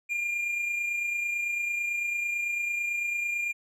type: tone pair together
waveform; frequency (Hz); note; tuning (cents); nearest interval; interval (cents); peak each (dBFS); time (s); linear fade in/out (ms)
triangle; 2400 / 2429; D7 / D#7; +37 / -42; unison; 21; -26 / -38; 0.09-3.53; 20
effects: none